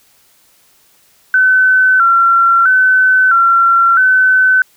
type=tone with vibrato; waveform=sine; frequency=1439 Hz; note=F#6; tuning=49 cents flat; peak=-6 dBFS; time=1.34-4.62 s; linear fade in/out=2 ms; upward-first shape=square; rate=0.76 Hz; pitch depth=91 cents each way; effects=white hiss -51 dBFS RMS until 4.76 s